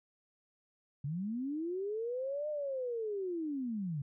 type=linear two-way sweep; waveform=sine; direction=up then down; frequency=133.4 to 610 to 133.4 Hz; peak=-34 dBFS; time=1.04-4.02 s; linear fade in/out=5 ms; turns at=2.49 s; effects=none